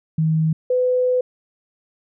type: tone pair in turn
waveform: sine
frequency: 158.7 / 502.7 Hz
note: D#3 / B4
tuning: +35 / +31 cents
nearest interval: octave + minor sixth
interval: 1996 cents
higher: second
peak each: -15 dBFS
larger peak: neither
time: 0.18-0.53 / 0.7-1.21 s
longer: second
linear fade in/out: 5 ms
effects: none